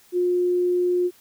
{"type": "tone", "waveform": "sine", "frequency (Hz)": 357.1, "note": "F4", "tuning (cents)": 39, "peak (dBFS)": -18, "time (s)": [0.12, 1.11], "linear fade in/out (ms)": 50, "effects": ["white hiss -55 dBFS RMS until 1.2 s"]}